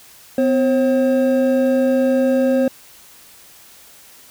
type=tone pair together; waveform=triangle; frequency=254.1 / 535.9 Hz; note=B3 / C5; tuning=+49 / +41 cents; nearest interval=octave + minor second; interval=1292 cents; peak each=-14 dBFS; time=0.38-2.68 s; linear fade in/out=2 ms; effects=white hiss -45 dBFS RMS until 4.3 s